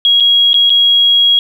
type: tone with dropouts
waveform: sine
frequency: 3300 Hz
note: G#7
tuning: 12 cents flat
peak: -6 dBFS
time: 0.05-1.39 s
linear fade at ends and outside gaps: 1 ms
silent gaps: 0.201-0.205 / 0.532-0.542 / 0.696-0.702 s
effects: 7-bit